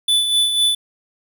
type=tone with tremolo; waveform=square; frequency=3485 Hz; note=A7; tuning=17 cents flat; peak=-13 dBFS; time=0.08-0.75 s; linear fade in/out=5 ms; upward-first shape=sine; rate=4 Hz; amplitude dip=50%; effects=none